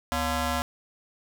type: ring-modulated tone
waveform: 15% pulse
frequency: 318.7 Hz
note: D#4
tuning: 42 cents sharp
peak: -16 dBFS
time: 0.12-0.62 s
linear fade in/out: 0 ms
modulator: 392 Hz
effects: none